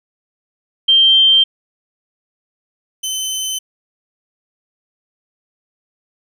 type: tone pair in turn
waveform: sine / 20% pulse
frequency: 3149 / 3058 Hz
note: G7 / G7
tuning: +7 / -44 cents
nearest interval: minor second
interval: 51 cents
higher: first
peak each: -7 / -14 dBFS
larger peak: first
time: 0.88-1.44 / 3.03-3.59 s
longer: neither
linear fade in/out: 10 ms
effects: none